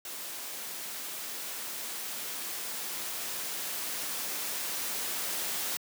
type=noise with level ramp; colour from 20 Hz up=white; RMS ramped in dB=-40 to -33 dBFS; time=0.05-5.77 s; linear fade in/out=2 ms; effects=high-pass 200 Hz 12 dB/octave